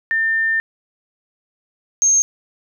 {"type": "tone pair in turn", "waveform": "sine", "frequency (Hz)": [1800, 6414], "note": ["A6", "G8"], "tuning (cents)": [39, 39], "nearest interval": "octave + minor seventh", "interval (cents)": 2200, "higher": "second", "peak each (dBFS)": [-15, -11], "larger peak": "second", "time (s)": [[0.11, 0.6], [2.02, 2.22]], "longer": "first", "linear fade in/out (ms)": 0, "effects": []}